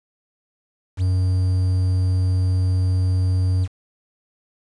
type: tone with quantisation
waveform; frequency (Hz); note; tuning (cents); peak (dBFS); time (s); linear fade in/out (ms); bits
triangle; 92.5; F#2; 0; -14; 0.97-3.68; 50; 7
effects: resampled to 22050 Hz